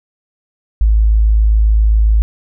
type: tone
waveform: sine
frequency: 53.7 Hz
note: A1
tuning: 41 cents flat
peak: -7 dBFS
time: 0.81-2.22 s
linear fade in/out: 0 ms
effects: none